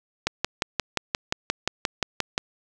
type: click train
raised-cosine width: 0.2 ms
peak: -5 dBFS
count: 13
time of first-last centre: 0.27-2.379 s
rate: 5.69 Hz
effects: none